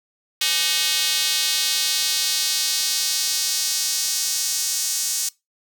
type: tone with high-pass filter sweep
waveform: square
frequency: 169.6 Hz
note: E3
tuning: 50 cents sharp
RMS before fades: -22 dBFS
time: 0.41-5.29 s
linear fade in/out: 5 ms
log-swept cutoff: 3300 to 6400 Hz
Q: 1.6
effects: noise-tail reverb RT60 0.2 s tail -21 dB re dry